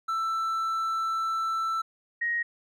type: tone pair in turn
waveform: triangle / sine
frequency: 1329 / 1879.5 Hz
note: E6 / A#6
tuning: +14 / +14 cents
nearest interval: tritone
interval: 600 cents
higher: second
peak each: -24 / -25 dBFS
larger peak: first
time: 0.08-1.82 / 2.21-2.43 s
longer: first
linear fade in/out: 10 ms
effects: none